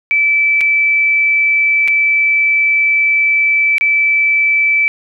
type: tone with dropouts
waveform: sine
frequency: 2315 Hz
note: D7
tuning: 25 cents flat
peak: -9 dBFS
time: 0.11-4.88 s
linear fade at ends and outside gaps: 0 ms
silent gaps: 0.608-0.612 / 1.877-1.882 / 3.782-3.81 s
effects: none